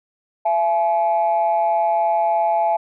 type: tone pair together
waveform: sine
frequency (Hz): 674.2 / 851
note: E5 / G#5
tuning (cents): +39 / +42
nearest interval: major third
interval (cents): 403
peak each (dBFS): -17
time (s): 0.45-2.77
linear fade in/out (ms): 10
effects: tanh soft clip ceiling -10 dBFS

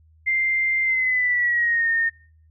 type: tone with pitch glide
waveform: sine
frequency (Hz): 2093 to 1832.6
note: C7 to A#6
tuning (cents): 0 to -30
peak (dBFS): -18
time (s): 0.26-2.1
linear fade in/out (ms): 20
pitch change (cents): -230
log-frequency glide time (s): 0.83-1.89
effects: noise-tail reverb RT60 0.5 s tail -22 dB re dry + added 79 Hz sine -52 dBFS peak until 2.5 s

